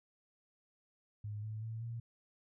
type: tone with pitch steps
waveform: sine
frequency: 104.8 / 108.5 / 112.32 / 116.28 Hz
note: G#2 / A2 / A2 / A#2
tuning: +16 / -24 / +36 / -4 cents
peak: -39 dBFS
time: 1.24-2 s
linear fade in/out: 5 ms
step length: 190 ms
effects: none